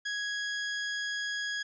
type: tone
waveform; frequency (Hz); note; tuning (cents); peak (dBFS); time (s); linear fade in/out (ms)
sawtooth; 1661.2; G#6; 0; -28; 0.05-1.63; 10
effects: resampled to 16000 Hz